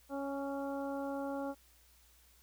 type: harmonic tone with a mistuned harmonic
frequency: 277.2 Hz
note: C#4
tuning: in tune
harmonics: 1 / 2 / 3 / 4 / 5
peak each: -39 / -40 / -44 / -51 / -50 dBFS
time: 0.09-1.55 s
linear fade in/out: 50 ms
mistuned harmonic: 4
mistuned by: +15 cents
effects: added 60 Hz sine -66 dBFS peak until 2.42 s + white hiss -66 dBFS RMS until 2.42 s